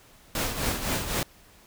pink noise with tremolo, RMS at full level -26 dBFS, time 0.35-1.23 s, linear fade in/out 2 ms, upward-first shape triangle, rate 3.9 Hz, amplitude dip 65%, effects pink hiss -55 dBFS RMS until 1.66 s

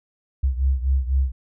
sine beating tone pair, 65.41 / 69.41 Hz, C2 / C#2, 0 / +3 cents, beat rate 4 Hz, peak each -19 / -23 dBFS, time 0.43-1.32 s, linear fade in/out 10 ms, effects none

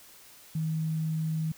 sine tone, 158.8 Hz, D#3, 36 cents sharp, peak -27 dBFS, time 0.55-1.52 s, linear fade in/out 5 ms, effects white hiss -53 dBFS RMS until 1.57 s

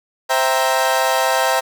30% pulse chord, C dominant seventh, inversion none, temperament equal, 523.3 / 659.3 / 784 / 932.3 Hz, C5 / E5 / G5 / Bb5, 0 / 0 / 0 / 0 cents, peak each -18 dBFS, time 0.29-1.61 s, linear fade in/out 20 ms, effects none

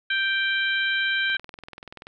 harmonic tone, 784 Hz, G5, in tune, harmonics 2 / 3 / 4 / 5, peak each -23 / -29 / -29 / -33 dBFS, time 0.1-1.37 s, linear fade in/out 5 ms
click train, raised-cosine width 0.3 ms, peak -24 dBFS, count 17, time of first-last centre 1.3-2.069 s, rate 20.8 Hz
effects none

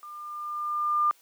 sine tone with level ramp, 1200 Hz, D6, 37 cents sharp, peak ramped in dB -40 to -19 dBFS, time 0.03-1.11 s, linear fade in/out 0 ms, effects white hiss -60 dBFS RMS until 1.21 s + high-pass 400 Hz 12 dB/octave

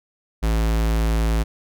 square tone, 55.1 Hz, A1, 3 cents sharp, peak -18 dBFS, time 0.42-1.44 s, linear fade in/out 20 ms, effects none

